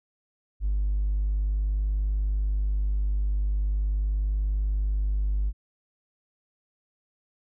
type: tone with hard clipping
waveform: sine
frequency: 50.2 Hz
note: G1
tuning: 42 cents sharp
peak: -23 dBFS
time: 0.6-5.53 s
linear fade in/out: 50 ms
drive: 1 dB
effects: none